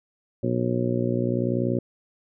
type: harmonic tone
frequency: 60.5 Hz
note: B1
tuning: 35 cents flat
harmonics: 2 / 3 / 4 / 5 / 6 / 7 / 8 / 9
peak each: -27 / -31 / -27 / -33 / -28 / -38 / -36 / -31 dBFS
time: 0.43-1.79 s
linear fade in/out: 5 ms
effects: none